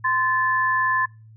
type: tone pair together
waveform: sine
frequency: 1036.4 / 1743 Hz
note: C6 / A6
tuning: -17 / -17 cents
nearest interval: major sixth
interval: 900 cents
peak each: -21 dBFS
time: 0.04-1.06 s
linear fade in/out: 10 ms
effects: noise-tail reverb RT60 0.3 s tail -24 dB re dry + added 110 Hz sine -44 dBFS peak until 1.36 s